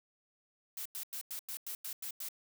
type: noise bursts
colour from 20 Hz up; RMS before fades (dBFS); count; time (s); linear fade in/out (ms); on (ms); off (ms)
blue; -41; 9; 0.77-2.287; 2; 85; 94
effects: none